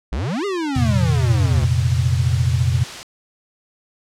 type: exponential two-way sweep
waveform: square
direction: up then down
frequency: 51.6 to 417.3 to 68.6 Hz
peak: -21 dBFS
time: 0.12-1.65 s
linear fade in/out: 5 ms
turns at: 0.45 s
type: noise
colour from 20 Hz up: white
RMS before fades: -31 dBFS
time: 0.75-3.03 s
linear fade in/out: 0 ms
type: chord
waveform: sine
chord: F suspended fourth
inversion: none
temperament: just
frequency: 87.31 / 116.41 / 130.96 Hz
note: F2 / Bb2 / C3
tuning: 0 / -2 / +2 cents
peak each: -19 dBFS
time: 0.76-2.84 s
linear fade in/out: 5 ms
effects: low-pass 6000 Hz 12 dB/octave